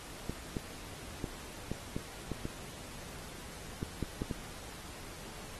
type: clicks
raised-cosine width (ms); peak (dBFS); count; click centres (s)
3; -22; 11; 0.296 / 0.568 / 1.242 / 1.716 / 1.965 / 2.317 / 2.454 / 3.829 / 4.027 / 4.219 / 4.312
effects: pink hiss -48 dBFS RMS until 5.59 s + AAC 32 kbps